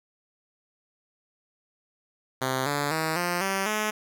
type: tone with pitch steps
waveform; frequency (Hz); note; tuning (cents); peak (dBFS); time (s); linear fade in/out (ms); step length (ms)
5% pulse; 130.81 / 144.31 / 159.2 / 175.62 / 193.74 / 213.7; C3 / D3 / D#3 / F3 / G3 / G#3; 0 / -30 / +40 / +10 / -20 / +50; -14; 2.41-3.91; 10; 250
effects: none